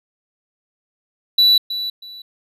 triangle tone with echo, 3951 Hz, B7, in tune, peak -8 dBFS, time 1.38-1.58 s, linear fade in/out 5 ms, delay 320 ms, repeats 2, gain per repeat -12 dB, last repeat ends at 2.22 s, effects resampled to 32000 Hz

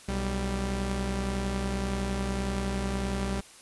sawtooth tone pair together, 61.74 / 196.01 Hz, B1 / G3, 0 / 0 cents, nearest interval octave + minor sixth, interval 2000 cents, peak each -27 dBFS, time 0.08-3.41 s, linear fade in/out 10 ms, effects white hiss -51 dBFS RMS until 3.61 s + resampled to 24000 Hz

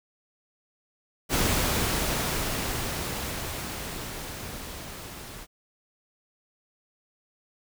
pink noise with level ramp, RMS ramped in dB -24 to -42 dBFS, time 1.29-5.47 s, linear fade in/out 50 ms, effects none

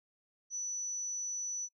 sine tone, 5950 Hz, F#8, 9 cents sharp, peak -35 dBFS, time 0.5-1.69 s, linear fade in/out 50 ms, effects noise-tail reverb RT60 0.1 s tail -24 dB re dry

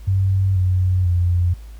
sine tone with pitch steps, 96 / 91.98 / 88.13 Hz, G2 / F#2 / F2, -36 / -10 / +16 cents, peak -14 dBFS, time 0.07-1.54 s, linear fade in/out 10 ms, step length 490 ms, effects added 54 Hz sine -34 dBFS peak until 1.79 s + pink hiss -52 dBFS RMS until 1.79 s

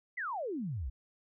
sine exponential sweep, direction down, 2098 to 55 Hz, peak -34 dBFS, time 0.17-0.9 s, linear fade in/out 10 ms, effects none

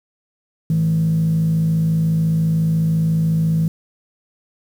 sine tone with frequency modulation, 161.7 Hz, E3, 33 cents flat, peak -13 dBFS, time 0.7-3.68 s, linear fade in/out 2 ms, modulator 54.2 Hz, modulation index 0.38, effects tanh soft clip ceiling -10 dBFS + 7-bit

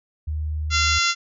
sine tone, 76.7 Hz, D#2, 24 cents flat, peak -23 dBFS, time 0.27-0.99 s, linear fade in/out 10 ms
harmonic tone, 688 Hz, F5, 26 cents flat, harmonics 2 / 3 / 4 / 5 / 6 / 7 / 8 / 9 / 10, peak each -23 / -25 / -26 / -27 / -28 / -28 / -29 / -30 / -30 dBFS, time 0.7-1.15 s, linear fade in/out 50 ms
effects none

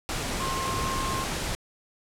sine tone in noise, 1064 Hz, C6, 29 cents sharp, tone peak -30 dBFS, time 0.4-1.24 s, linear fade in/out 0 ms, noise pink, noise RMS -30 dBFS, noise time 0.09-1.55 s, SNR -3 dB, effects low-pass 10000 Hz 12 dB/octave

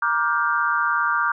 sine chord, G minor seventh, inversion first, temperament just, 940.8 / 1176 / 1411.2 / 1568 Hz, Bb5 / D6 / F6 / G6, +16 / +2 / +18 / 0 cents, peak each -27 / -22 / -23 / -25 dBFS, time 0.02-1.32 s, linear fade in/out 5 ms, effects none

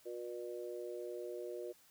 harmonic tone, 120 Hz, B2, 49 cents flat, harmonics 3 / 4 / 5, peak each -44 / -46 / -48 dBFS, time 0.05-1.73 s, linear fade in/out 20 ms, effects white hiss -66 dBFS RMS until 1.9 s

